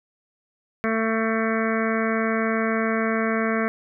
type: harmonic tone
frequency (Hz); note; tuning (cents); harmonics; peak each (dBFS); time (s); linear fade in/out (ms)
223.3; A3; +26; 1 / 2 / 3 / 5 / 6 / 7 / 8 / 9 / 10; -24 / -27 / -29 / -31 / -32 / -32 / -33 / -34 / -34; 0.84-3.68; 0
effects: none